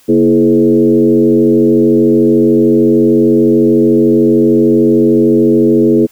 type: tone with frequency modulation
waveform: sine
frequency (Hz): 329.6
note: E4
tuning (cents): 0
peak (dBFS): -5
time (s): 0.08-6.07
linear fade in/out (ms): 20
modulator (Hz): 93.5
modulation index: 1.3
effects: white hiss -47 dBFS RMS until 6.11 s